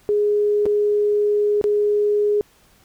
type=tone with dropouts; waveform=sine; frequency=415.3 Hz; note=G#4; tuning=in tune; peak=-15 dBFS; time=0.09-2.41 s; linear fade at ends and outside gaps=0 ms; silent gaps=0.656-0.663 / 1.613-1.641 s; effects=pink hiss -55 dBFS RMS until 2.84 s